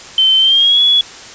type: tone with pitch glide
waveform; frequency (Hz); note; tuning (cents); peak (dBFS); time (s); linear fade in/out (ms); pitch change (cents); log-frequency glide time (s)
sine; 3086 to 3385; G7 to G#7; -28 to +32; -7; 0.18-1.01; 2; +160; 0.39-0.81
effects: white hiss -33 dBFS RMS until 1.34 s + resampled to 16000 Hz